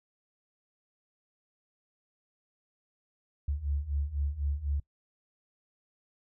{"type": "beating tone pair", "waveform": "sine", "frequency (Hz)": [69.3, 73.3], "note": ["C#2", "D2"], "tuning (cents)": [0, -3], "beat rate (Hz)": 4, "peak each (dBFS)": [-34, -31], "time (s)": [3.48, 4.8], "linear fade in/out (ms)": 5, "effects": ["noise-tail reverb RT60 0.1 s tail -22 dB re dry"]}